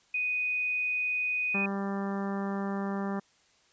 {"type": "tone", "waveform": "sine", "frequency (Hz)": 2489, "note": "D#7", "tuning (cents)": 0, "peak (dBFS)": -27, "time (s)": [0.14, 1.66], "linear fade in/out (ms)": 5}
{"type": "harmonic tone", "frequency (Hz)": 197.5, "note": "G3", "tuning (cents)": 13, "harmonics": [1, 2, 3, 4, 5, 6, 7, 8, 9], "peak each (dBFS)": [-31, -38, -42, -41, -44, -43, -48, -50, -48], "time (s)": [1.54, 3.2], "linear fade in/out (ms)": 10}
{"effects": ["white hiss -65 dBFS RMS until 3.72 s", "resampled to 16000 Hz"]}